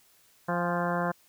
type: harmonic tone with a mistuned harmonic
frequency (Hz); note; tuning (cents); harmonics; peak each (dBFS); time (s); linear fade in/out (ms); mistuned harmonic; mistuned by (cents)
174.5; F3; -1; 1 / 2 / 3 / 4 / 5 / 6 / 7 / 8 / 9 / 10; -31 / -37 / -33 / -33 / -38 / -34 / -41 / -38 / -38 / -43; 0.48-1.12; 10; 5; -49
effects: white hiss -62 dBFS RMS until 1.28 s